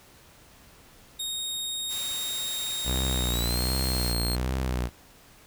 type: tone with pitch glide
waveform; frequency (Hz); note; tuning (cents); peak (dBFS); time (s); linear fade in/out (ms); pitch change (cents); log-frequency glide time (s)
sawtooth; 3729 to 4234; A#7 to C8; 0 to +20; -27; 1.19-4.36; 10; +220; 3.29-3.59
type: noise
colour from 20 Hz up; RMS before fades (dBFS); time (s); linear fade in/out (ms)
white; -38; 1.88-4.15; 50
type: tone with vibrato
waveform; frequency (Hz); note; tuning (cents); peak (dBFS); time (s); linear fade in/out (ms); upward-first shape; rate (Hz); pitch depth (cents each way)
sawtooth; 61.9; B1; +5; -22; 2.84-4.9; 50; triangle; 1.3; 110
effects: pink hiss -54 dBFS RMS until 5.46 s